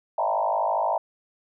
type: tone with frequency modulation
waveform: sine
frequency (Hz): 784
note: G5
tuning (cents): 0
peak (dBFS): -21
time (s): 0.18-0.98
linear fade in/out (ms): 5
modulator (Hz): 52.5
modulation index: 3.6
effects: none